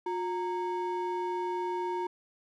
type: ring-modulated tone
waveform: triangle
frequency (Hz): 642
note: E5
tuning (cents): -46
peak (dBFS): -25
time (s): 0.06-2.07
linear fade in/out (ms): 5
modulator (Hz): 284
effects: none